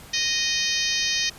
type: harmonic tone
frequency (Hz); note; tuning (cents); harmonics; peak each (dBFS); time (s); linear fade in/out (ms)
620; D#5; -6; 3 / 4 / 5 / 6 / 7 / 8 / 9 / 10; -30 / -30 / -30 / -30 / -30 / -30 / -30 / -30; 0.13-1.3; 10
effects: pink hiss -45 dBFS RMS until 1.38 s + resampled to 32000 Hz